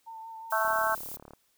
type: tone with vibrato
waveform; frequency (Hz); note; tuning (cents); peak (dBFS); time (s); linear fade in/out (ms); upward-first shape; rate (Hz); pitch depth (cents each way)
sine; 898; A5; +35; -40; 0.06-0.76; 20; sine; 5.5; 21
type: noise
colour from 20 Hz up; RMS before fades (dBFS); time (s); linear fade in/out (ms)
violet; -40; 0.5-1.17; 10
type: harmonic tone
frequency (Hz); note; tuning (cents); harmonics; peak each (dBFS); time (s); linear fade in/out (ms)
220; A3; 0; 3 / 4 / 5 / 6 / 7; -31 / -31 / -31 / -31 / -31; 0.52-0.95; 5
type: click train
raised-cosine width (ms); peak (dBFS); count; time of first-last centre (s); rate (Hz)
1; -33; 26; 0.65-1.335; 36.5
effects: white hiss -70 dBFS RMS until 1.57 s